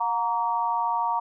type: tone with amplitude modulation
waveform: sine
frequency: 932.3 Hz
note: A#5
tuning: in tune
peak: -18 dBFS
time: 0-1.2 s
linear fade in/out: 10 ms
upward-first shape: sine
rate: 213 Hz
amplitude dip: 95%
effects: none